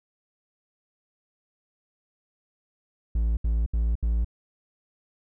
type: tone bursts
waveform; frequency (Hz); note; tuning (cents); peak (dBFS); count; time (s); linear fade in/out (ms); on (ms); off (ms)
triangle; 56.3; A1; +40; -19; 4; 3.15-4.246; 5; 220; 72
effects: none